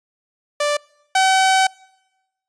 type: tone pair in turn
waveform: sawtooth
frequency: 587.3 / 761.2 Hz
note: D5 / F#5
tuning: 0 / +49 cents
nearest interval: major third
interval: 449 cents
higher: second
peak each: -13 / -9 dBFS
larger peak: second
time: 0.6-0.77 / 1.15-1.67 s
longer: second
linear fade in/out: 5 ms
effects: noise-tail reverb RT60 1.0 s tail -26 dB re dry + resampled to 22050 Hz